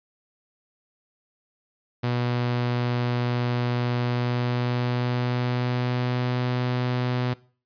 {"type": "tone with pitch glide", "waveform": "sawtooth", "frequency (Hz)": [122, 124.42], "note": ["B2", "B2"], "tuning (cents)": [-21, 13], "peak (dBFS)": -19, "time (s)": [2.03, 7.34], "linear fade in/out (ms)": 10, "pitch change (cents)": 34, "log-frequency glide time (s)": [3.98, 6.42], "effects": ["noise-tail reverb RT60 0.4 s tail -20 dB re dry", "resampled to 11025 Hz"]}